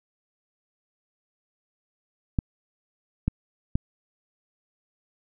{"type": "clicks", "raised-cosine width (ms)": 5, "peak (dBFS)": -10, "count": 3, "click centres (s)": [2.388, 3.28, 3.755], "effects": []}